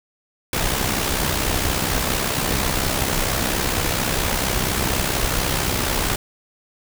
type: noise with amplitude modulation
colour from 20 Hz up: pink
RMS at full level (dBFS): -19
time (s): 0.53-6.16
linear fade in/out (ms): 2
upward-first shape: sine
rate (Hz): 64.3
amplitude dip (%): 55
effects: none